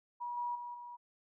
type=tone with level steps; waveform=sine; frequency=964 Hz; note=B5; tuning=42 cents flat; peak=-37 / -34 / -41 / -45 dBFS; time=0.2-0.97 s; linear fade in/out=20 ms; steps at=0.37 / 0.55 / 0.74 s; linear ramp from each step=5 ms; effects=none